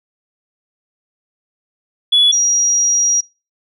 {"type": "tone pair in turn", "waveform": "sine", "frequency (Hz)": [3408, 5732], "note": ["G#7", "F8"], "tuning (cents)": [44, 44], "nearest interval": "major sixth", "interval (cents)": 900, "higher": "second", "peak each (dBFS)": [-7, -10], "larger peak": "first", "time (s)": [[2.12, 2.32], [2.32, 3.21]], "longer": "second", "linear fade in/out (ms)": 10, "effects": ["noise-tail reverb RT60 0.3 s tail -26 dB re dry", "tanh soft clip ceiling -4 dBFS"]}